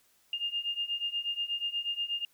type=beating tone pair; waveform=sine; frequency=2815 / 2823.3 Hz; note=F7 / F7; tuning=+13 / +18 cents; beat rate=8.3 Hz; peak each=-35 / -33 dBFS; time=0.33-2.25 s; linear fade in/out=2 ms; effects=white hiss -67 dBFS RMS until 2.33 s